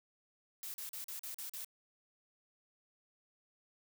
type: noise bursts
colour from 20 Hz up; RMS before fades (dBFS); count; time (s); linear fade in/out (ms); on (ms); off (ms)
blue; -44; 7; 0.63-1.646; 0; 110; 41
effects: none